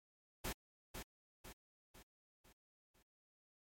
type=noise with echo; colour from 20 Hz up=pink; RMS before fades=-42 dBFS; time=0.44-0.53 s; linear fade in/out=10 ms; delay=500 ms; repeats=5; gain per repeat=-6 dB; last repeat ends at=3.03 s; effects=MP3 64 kbps